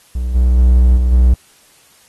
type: tone with level steps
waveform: triangle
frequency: 61.74 Hz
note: B1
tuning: in tune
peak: -14 / -6 / -4 / -8 / -4 dBFS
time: 0.15-1.34 s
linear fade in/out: 5 ms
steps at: 0.34 / 0.57 / 0.96 / 1.11 s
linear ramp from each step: 20 ms
effects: white hiss -49 dBFS RMS until 2.08 s + AAC 32 kbps